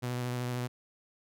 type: tone with vibrato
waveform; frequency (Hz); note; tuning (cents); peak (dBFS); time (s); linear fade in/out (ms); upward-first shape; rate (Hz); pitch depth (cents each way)
sawtooth; 123.47; B2; 0; -28; 0.02-0.68; 20; square; 13; 14
effects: none